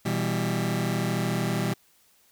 sawtooth chord, E minor, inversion second, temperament just, 123.61 / 164.81 / 197.78 Hz, B2 / E3 / G3, +2 / 0 / +16 cents, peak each -25 dBFS, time 0.05-1.74 s, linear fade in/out 10 ms, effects white hiss -62 dBFS RMS until 2.31 s

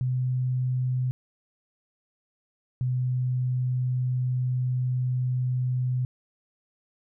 sine tone pair in turn, 127.2 / 126.39 Hz, C3 / B2, -48 / +40 cents, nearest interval unison, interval 12 cents, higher first, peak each -23 dBFS, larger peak neither, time 0.01-1.11 / 2.81-6.05 s, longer second, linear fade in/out 0 ms, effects none

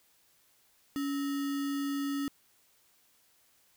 sine tone with sample-and-hold, 280.8 Hz, C#4, 22 cents sharp, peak -30 dBFS, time 0.96-2.28 s, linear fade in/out 0 ms, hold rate 1575 Hz, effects white hiss -67 dBFS RMS until 3.76 s

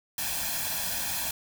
white noise with comb filter, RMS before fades -31 dBFS, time 0.18-1.31 s, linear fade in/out 2 ms, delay 1.2 ms, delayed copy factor +0.7, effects none

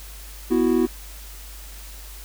triangle chord, B suspended fourth, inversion none, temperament equal, 246.9 / 329.6 / 370 Hz, B3 / E4 / F#4, 0 / 0 / 0 cents, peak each -19 dBFS, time 0.5-0.87 s, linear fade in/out 20 ms, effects added 50 Hz sine -38 dBFS peak until 2.24 s + white hiss -43 dBFS RMS until 2.24 s

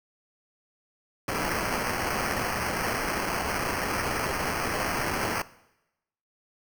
blue noise with sample-and-hold, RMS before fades -29 dBFS, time 1.28-5.42 s, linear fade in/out 2 ms, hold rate 3675 Hz, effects noise-tail reverb RT60 0.9 s tail -19 dB re dry

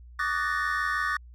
triangle tone cluster, 1144 / 1224 / 1486 / 1762 / 1848 Hz, D6 / D#6 / F#6 / A6 / A#6, -46 / -29 / +7 / +2 / -16 cents, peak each -30 dBFS, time 0.19-1.17 s, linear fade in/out 5 ms, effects tanh soft clip ceiling -13 dBFS + added 60 Hz sine -45 dBFS peak until 1.34 s

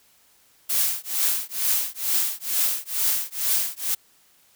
blue noise with tremolo, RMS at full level -20 dBFS, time 0.69-3.95 s, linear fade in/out 10 ms, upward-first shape triangle, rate 2.2 Hz, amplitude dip 100%, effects white hiss -59 dBFS RMS until 4.55 s

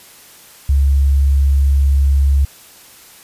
sine tone, 69.3 Hz, C#2, in tune, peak -9 dBFS, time 0.69-2.45 s, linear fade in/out 5 ms, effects white hiss -42 dBFS RMS until 3.23 s + resampled to 32000 Hz

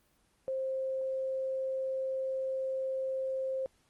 sine tone, 528 Hz, C5, 16 cents sharp, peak -31 dBFS, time 0.48-3.66 s, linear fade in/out 0 ms, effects pink hiss -70 dBFS RMS until 3.89 s + Opus 24 kbps

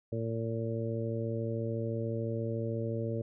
harmonic tone, 113.9 Hz, A#2, 40 cents flat, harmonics 1 / 2 / 3 / 4 / 5, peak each -34 / -39 / -40 / -38 / -40 dBFS, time 0.12-3.22 s, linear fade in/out 5 ms, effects none

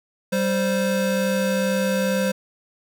square tone pair together, 194.42 / 521 Hz, G3 / C5, -14 / -7 cents, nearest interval octave + perfect fourth, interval 1707 cents, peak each -23 dBFS, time 0.32-2.32 s, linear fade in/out 10 ms, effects none

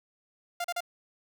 sawtooth tone bursts, 698.5 Hz, F5, in tune, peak -26 dBFS, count 3, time 0.6-0.806 s, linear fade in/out 5 ms, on 44 ms, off 37 ms, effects none

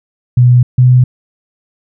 sine tone pair in turn, 123.47 / 125.92 Hz, B2 / B2, 0 / +34 cents, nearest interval unison, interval 34 cents, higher second, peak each -3 dBFS, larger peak neither, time 0.37-0.63 / 0.78-1.04 s, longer neither, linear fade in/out 5 ms, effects none

